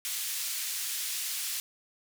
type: band-pass noise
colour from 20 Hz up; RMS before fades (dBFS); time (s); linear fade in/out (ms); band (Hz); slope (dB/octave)
white; -34; 0.05-1.6; 0; 2300 to 14000; 12
effects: none